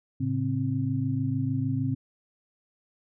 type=tone cluster; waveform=sine; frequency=111.3 / 137.9 / 263.7 Hz; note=A2 / C#3 / C4; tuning=+20 / -9 / +14 cents; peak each=-29 dBFS; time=0.2-1.95 s; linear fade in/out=10 ms; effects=none